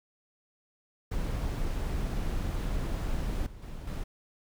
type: noise with level steps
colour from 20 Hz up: brown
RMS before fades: -31 / -46 / -40 / -34 dBFS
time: 1.11-4.04 s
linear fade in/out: 10 ms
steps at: 3.46 / 3.62 / 3.87 s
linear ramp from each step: 5 ms
effects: none